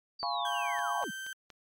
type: linear sweep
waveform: sine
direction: down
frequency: 4710 to 137.7 Hz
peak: -37 dBFS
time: 0.19-1.11 s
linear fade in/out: 10 ms
type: chord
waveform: sine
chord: C# dominant seventh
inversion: first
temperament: equal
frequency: 698.5 / 830.6 / 987.8 / 1108.7 Hz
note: E#5 / G#5 / B5 / C#6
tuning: 0 / 0 / 0 / 0 cents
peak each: -36 dBFS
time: 0.23-1.04 s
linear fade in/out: 0 ms
type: tone with pitch glide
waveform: 35% pulse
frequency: 1568 to 1557.2 Hz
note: G6 to G6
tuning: 0 to -12 cents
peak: -36 dBFS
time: 0.45-1.33 s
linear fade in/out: 2 ms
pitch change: -12 cents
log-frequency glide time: 0.83-1.1 s
type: click train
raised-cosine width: 0.2 ms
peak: -31 dBFS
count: 4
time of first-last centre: 0.79-1.503 s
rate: 4.21 Hz
effects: MP3 64 kbps